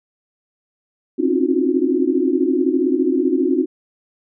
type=tone cluster; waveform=sine; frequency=261.9 / 273.9 / 312.9 / 352 / 367.3 Hz; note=C4 / C#4 / D#4 / F4 / F#4; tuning=+2 / -21 / +10 / +14 / -13 cents; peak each=-21 dBFS; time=1.18-3.66 s; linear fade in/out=20 ms; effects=none